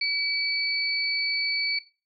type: tone pair together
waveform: sine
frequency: 2290 / 4473 Hz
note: D7 / C#8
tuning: -44 / +15 cents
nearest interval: octave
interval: 1159 cents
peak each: -26 dBFS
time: 0.01-1.79 s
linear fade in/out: 5 ms
effects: noise-tail reverb RT60 0.3 s tail -17 dB re dry